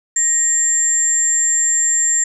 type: tone pair together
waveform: sine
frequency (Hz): 1864.7 / 7356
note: A#6 / A#8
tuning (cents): 0 / -24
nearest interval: 2 octaves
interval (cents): 2376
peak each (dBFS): -24 / -13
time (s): 0.16-2.24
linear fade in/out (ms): 5
effects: none